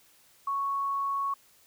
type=tone; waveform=sine; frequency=1108.7 Hz; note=C#6; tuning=in tune; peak=-27 dBFS; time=0.47-1.34 s; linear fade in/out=5 ms; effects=white hiss -61 dBFS RMS until 1.66 s